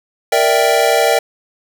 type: chord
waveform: square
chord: E half-diminished seventh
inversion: second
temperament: equal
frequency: 466.2 / 587.3 / 659.3 / 784 Hz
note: Bb4 / D5 / E5 / G5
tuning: 0 / 0 / 0 / 0 cents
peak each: -17 dBFS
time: 0.32-1.19 s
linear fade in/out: 5 ms
effects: none